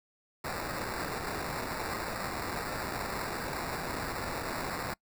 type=noise with sample-and-hold; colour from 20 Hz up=violet; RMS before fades=-36 dBFS; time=0.44-4.94 s; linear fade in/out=5 ms; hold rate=3150 Hz; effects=noise-tail reverb RT60 0.1 s tail -25 dB re dry